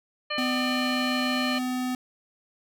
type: harmonic tone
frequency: 599 Hz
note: D5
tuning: 34 cents sharp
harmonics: 1 / 2 / 3 / 4 / 5 / 7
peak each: -34 / -34 / -34 / -34 / -34 / -34 dBFS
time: 0.3-1.59 s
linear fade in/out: 10 ms
type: tone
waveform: square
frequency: 252.8 Hz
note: B3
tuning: 41 cents sharp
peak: -27 dBFS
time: 0.38-1.95 s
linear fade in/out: 2 ms
effects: none